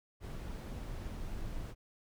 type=noise; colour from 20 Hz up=brown; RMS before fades=-41 dBFS; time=0.2-1.75 s; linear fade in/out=50 ms; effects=none